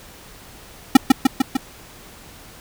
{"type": "tone with echo", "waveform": "square", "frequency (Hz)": 265.3, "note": "C4", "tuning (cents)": 24, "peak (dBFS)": -4, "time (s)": [0.95, 0.97], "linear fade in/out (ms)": 5, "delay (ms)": 150, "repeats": 4, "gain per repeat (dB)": -3, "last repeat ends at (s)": 1.57, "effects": ["pink hiss -43 dBFS RMS until 2.6 s"]}